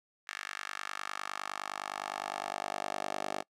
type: tone with high-pass filter sweep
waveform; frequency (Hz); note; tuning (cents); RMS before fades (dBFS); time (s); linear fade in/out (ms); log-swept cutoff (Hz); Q
10% pulse; 49.78; G1; +27; -39; 0.27-3.43; 20; 1700 to 540; 2.1
effects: noise-tail reverb RT60 0.1 s tail -24 dB re dry + low-pass 9000 Hz 12 dB/octave